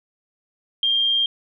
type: tone with amplitude modulation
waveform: sine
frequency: 3200 Hz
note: G7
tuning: 35 cents sharp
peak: -15 dBFS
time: 0.83-1.26 s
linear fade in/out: 2 ms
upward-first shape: sine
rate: 119 Hz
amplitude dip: 35%
effects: none